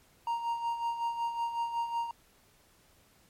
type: tone with tremolo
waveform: triangle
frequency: 933 Hz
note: A#5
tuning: 1 cent sharp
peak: -26 dBFS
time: 0.27-2.11 s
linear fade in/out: 2 ms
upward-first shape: sine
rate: 5.4 Hz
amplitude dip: 60%
effects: pink hiss -64 dBFS RMS until 3.29 s + MP3 64 kbps